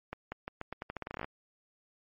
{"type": "accelerating click train", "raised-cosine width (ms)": 0.5, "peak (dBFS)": -22, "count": 17, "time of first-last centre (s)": [0.13, 1.245], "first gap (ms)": 190, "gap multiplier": 0.84, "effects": ["MP3 32 kbps"]}